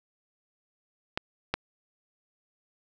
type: clicks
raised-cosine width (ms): 0.3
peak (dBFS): -12 / -10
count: 2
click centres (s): 1.175 / 1.54
effects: none